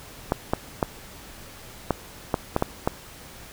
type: clicks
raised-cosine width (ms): 1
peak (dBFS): -6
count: 8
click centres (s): 0.321 / 0.535 / 0.828 / 1.907 / 2.342 / 2.564 / 2.624 / 2.875
effects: pink hiss -44 dBFS RMS until 3.52 s